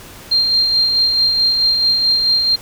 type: tone with tremolo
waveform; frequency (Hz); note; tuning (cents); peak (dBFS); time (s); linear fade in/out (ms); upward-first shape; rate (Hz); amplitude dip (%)
sine; 4186; C8; 0; -10; 0.31-2.56; 10; sine; 4.6; 35
effects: pink hiss -37 dBFS RMS until 2.61 s